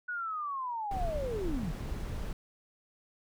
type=linear sweep; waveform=sine; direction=down; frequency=1480 to 136.5 Hz; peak=-33 dBFS; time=0.08-1.72 s; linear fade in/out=10 ms
type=noise; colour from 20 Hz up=brown; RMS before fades=-36 dBFS; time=0.91-2.33 s; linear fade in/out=2 ms
effects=none